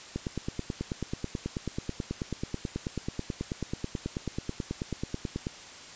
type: click train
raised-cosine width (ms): 3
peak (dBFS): -18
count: 50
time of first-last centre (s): 0.16-5.469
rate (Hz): 9.23
effects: white hiss -46 dBFS RMS until 5.95 s + resampled to 16000 Hz